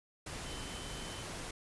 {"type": "tone in noise", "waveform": "sine", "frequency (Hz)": 3056, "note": "G7", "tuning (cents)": -45, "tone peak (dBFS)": -50, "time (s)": [0.46, 1.23], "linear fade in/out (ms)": 5, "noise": "pink", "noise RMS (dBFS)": -43, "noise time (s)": [0.26, 1.51], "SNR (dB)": -10, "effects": ["resampled to 24000 Hz"]}